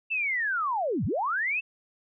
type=linear two-way sweep; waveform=sine; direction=down then up; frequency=2700 to 77.5 to 2700 Hz; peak=-25 dBFS; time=0.1-1.61 s; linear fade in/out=20 ms; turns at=1.05 s; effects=none